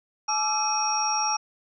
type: tone cluster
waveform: sine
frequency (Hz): 855 / 1173 / 1338 / 2530 / 5610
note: A5 / D6 / E6 / D#7 / F8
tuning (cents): -50 / -2 / +25 / +28 / +7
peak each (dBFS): -26 / -35 / -32 / -35 / -26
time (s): 0.28-1.37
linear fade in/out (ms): 10
effects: none